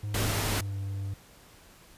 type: tone with pitch glide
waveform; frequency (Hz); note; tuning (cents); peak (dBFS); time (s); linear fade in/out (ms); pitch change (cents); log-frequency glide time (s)
triangle; 103.83 to 98.4; G#2 to G2; 0 to +7; -29; 0.03-1.14; 5; -93; 0.22-0.79
type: noise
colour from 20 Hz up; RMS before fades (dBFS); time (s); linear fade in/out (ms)
pink; -30; 0.14-0.61; 5
effects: pink hiss -55 dBFS RMS until 1.97 s + resampled to 32000 Hz